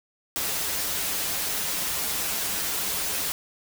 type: noise with comb filter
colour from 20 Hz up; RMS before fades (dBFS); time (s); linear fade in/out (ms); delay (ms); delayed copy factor
white; -28; 0.36-3.32; 0; 8.2; -0.65
effects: none